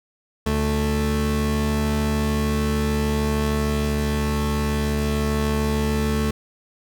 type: tone pair together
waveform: 30% pulse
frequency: 73.3 / 219.7 Hz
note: D2 / A3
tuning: -3 / -2 cents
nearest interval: octave + perfect fifth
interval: 1901 cents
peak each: -20 dBFS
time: 0.46-6.31 s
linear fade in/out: 5 ms
effects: none

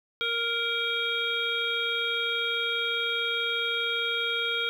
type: harmonic tone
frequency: 466.2 Hz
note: A#4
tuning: in tune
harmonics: 1 / 3 / 5 / 7 / 8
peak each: -35 / -31 / -32 / -30 / -36 dBFS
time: 0.21-4.69 s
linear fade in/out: 0 ms
effects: 9-bit

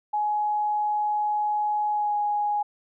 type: tone with pitch glide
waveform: sine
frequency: 840 to 830.4 Hz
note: G#5 to G#5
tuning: +19 to 0 cents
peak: -22 dBFS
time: 0.13-2.63 s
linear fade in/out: 10 ms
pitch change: -19 cents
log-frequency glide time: 1.91-2.16 s
effects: none

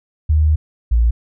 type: tone pair in turn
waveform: sine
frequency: 77 / 57.9 Hz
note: D#2 / A#1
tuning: -17 / -11 cents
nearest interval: perfect fourth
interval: 494 cents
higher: first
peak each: -10 dBFS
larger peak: neither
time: 0.29-0.56 / 0.91-1.11 s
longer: first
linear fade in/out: 10 ms
effects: none

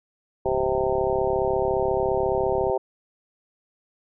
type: harmonic tone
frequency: 130 Hz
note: C3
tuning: 11 cents flat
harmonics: 3 / 4 / 5 / 6 / 7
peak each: -24 / -26 / -28 / -30 / -31 dBFS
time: 0.45-2.78 s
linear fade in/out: 10 ms
type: click train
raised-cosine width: 5 ms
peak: -23 dBFS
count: 78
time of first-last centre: 0.46-2.698 s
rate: 34.4 Hz
effects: none

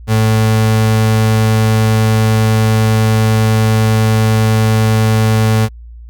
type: tone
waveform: 35% pulse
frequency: 110 Hz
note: A2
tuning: in tune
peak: -7 dBFS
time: 0.07-5.69 s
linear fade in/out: 50 ms
effects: added 58 Hz sine -30 dBFS peak until 6.09 s

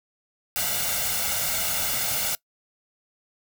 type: noise with comb filter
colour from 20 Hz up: white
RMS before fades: -26 dBFS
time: 0.56-2.35 s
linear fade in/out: 0 ms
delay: 1.4 ms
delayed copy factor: +0.7
effects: noise-tail reverb RT60 0.1 s tail -22 dB re dry

